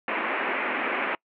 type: band-pass noise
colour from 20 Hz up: white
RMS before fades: -28 dBFS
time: 0.08-1.15 s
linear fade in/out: 2 ms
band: 220 to 2500 Hz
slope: 48 dB/octave
effects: noise-tail reverb RT60 0.1 s tail -26 dB re dry